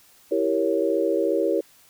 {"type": "chord", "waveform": "sine", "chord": "E diminished seventh", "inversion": "none", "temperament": "equal", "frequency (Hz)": [329.6, 392, 466.2, 554.4], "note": ["E4", "G4", "Bb4", "Db5"], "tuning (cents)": [0, 0, 0, 0], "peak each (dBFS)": -25, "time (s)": [0.31, 1.61], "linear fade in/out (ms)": 10, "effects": ["white hiss -55 dBFS RMS until 1.89 s"]}